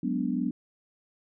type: chord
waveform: sine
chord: G# half-diminished seventh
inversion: third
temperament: equal with one note detuned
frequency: 185 / 207.7 / 246.9 / 290.8 Hz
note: F#3 / G#3 / B3 / D4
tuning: 0 / 0 / 0 / -17 cents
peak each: -32 / -34 / -29 / -32 dBFS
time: 0.03-0.51 s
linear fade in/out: 5 ms
effects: none